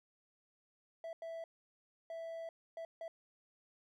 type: tone bursts at uneven times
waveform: triangle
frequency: 659.3 Hz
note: E5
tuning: in tune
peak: -40 dBFS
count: 5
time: 1.04-1.13 / 1.22-1.44 / 2.1-2.49 / 2.77-2.85 / 3.01-3.08 s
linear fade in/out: 2 ms
effects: none